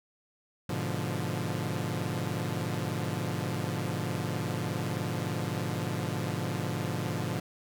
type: chord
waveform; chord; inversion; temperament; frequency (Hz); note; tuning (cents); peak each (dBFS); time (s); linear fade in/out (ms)
sawtooth; G# diminished seventh; none; equal; 103.83 / 123.47 / 146.83 / 174.61; G#2 / B2 / D3 / F3; 0 / 0 / 0 / 0; -32; 0.69-7.4; 5
effects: none